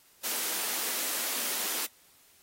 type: high-pass noise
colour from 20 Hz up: white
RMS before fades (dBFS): -32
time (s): 0.23-1.87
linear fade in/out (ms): 20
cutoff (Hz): 210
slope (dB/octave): 48
effects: white hiss -61 dBFS RMS until 2.42 s + AAC 48 kbps